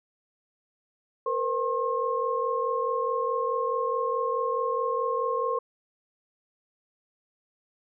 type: tone cluster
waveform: sine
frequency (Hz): 465.3 / 510 / 1072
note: A#4 / C5 / C6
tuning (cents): -3 / -44 / +42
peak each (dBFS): -29 / -30 / -28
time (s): 1.26-5.59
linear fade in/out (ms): 5
effects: none